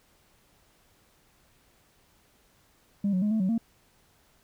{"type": "tone with pitch steps", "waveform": "sine", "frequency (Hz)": [200.8, 183.9, 209.5, 219.9, 187.4, 228.9], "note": ["G3", "F#3", "G#3", "A3", "F#3", "A#3"], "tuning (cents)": [42, -10, 15, -1, 22, -31], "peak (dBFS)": -21, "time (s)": [3.04, 3.58], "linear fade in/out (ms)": 5, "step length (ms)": 90, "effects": ["tanh soft clip ceiling -21 dBFS", "pink hiss -64 dBFS RMS until 4.43 s"]}